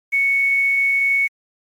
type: tone with quantisation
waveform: sine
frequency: 2217 Hz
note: C#7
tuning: in tune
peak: -14 dBFS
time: 0.12-1.28 s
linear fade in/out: 20 ms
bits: 7
effects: MP3 64 kbps